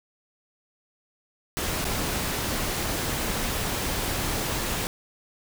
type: noise with dropouts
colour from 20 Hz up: pink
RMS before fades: -28 dBFS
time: 1.57-4.87 s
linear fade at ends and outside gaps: 0 ms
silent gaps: 1.844-1.851 s
effects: none